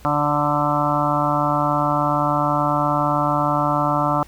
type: harmonic tone with a mistuned harmonic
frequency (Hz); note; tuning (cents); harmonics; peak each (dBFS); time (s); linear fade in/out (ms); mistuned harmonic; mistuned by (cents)
146.83; D3; 0; 1 / 2 / 4 / 5 / 6 / 7 / 8 / 9; -25 / -25 / -25 / -25 / -25 / -25 / -25 / -25; 0.05-4.23; 0; 6; +20
effects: added 60 Hz sine -43 dBFS peak until 4.27 s + pink hiss -49 dBFS RMS until 4.27 s